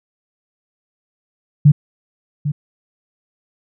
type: tone with echo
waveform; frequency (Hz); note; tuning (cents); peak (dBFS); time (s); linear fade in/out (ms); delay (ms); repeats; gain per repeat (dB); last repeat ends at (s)
sine; 146.83; D3; 0; -4; 1.65-1.72; 10; 800; 1; -12; 2.52
effects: none